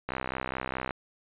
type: click train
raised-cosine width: 0.5 ms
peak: -16 dBFS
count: 54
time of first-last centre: 0.09-0.908 s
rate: 64.8 Hz
effects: resampled to 8000 Hz